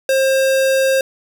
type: tone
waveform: square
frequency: 533 Hz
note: C5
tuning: 32 cents sharp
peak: -13 dBFS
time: 0.09-1.01 s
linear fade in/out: 2 ms
effects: none